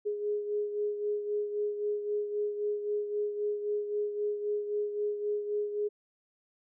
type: beating tone pair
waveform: sine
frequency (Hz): 415.3 / 419.1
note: G#4 / G#4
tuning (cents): 0 / +16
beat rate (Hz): 3.8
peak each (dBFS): -30 / -38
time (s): 0.05-5.89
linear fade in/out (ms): 20
effects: none